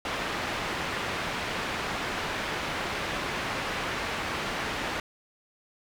white low-pass noise, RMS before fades -32 dBFS, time 0.05-5 s, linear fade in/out 2 ms, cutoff 2200 Hz, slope 12 dB/octave, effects none

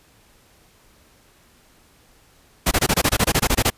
pink noise bursts, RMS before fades -17 dBFS, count 14, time 2.66-3.702 s, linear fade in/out 10 ms, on 54 ms, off 22 ms, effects pink hiss -55 dBFS RMS until 3.77 s + resampled to 32000 Hz

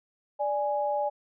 sine tone pair together, 587.3 / 830.6 Hz, D5 / G#5, 0 / 0 cents, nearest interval tritone, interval 600 cents, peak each -28 dBFS, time 0.39-1.1 s, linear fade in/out 20 ms, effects none

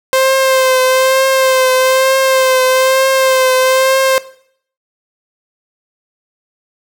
sawtooth tone with vibrato, 523.3 Hz, C5, in tune, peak -5 dBFS, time 0.13-4.18 s, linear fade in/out 0 ms, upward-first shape triangle, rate 1.1 Hz, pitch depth 32 cents each way, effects noise-tail reverb RT60 0.6 s tail -18 dB re dry

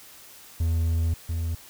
triangle tone pair in turn, 82.41 / 82.81 Hz, E2 / E2, 0 / +8 cents, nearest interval unison, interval 8 cents, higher second, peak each -19 / -23 dBFS, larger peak first, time 0.6-1.14 / 1.29-1.55 s, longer first, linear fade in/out 5 ms, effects white hiss -48 dBFS RMS until 1.69 s

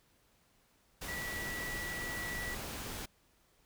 sine tone in noise, 1948 Hz, B6, 24 cents flat, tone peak -39 dBFS, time 1.08-2.55 s, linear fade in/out 10 ms, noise pink, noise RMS -42 dBFS, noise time 1.01-3.06 s, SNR 0 dB, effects pink hiss -70 dBFS RMS until 3.65 s

